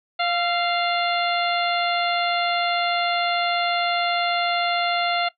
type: harmonic tone with a mistuned harmonic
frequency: 698.5 Hz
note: F5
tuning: in tune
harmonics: 1 / 2 / 3 / 4 / 5 / 6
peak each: -23 / -26 / -28 / -29 / -30 / -31 dBFS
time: 0.19-5.29 s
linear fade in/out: 10 ms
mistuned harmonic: 2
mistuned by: -35 cents
effects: noise-tail reverb RT60 0.1 s tail -18 dB re dry